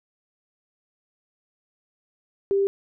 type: tone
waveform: sine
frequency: 395.1 Hz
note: G4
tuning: 14 cents sharp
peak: -18 dBFS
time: 2.51-2.67 s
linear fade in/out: 0 ms
effects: none